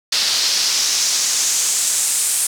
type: noise with band-pass filter sweep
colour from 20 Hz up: pink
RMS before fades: -18 dBFS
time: 0.12-2.47 s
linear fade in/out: 5 ms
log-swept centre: 4500 to 9000 Hz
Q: 2.4
effects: none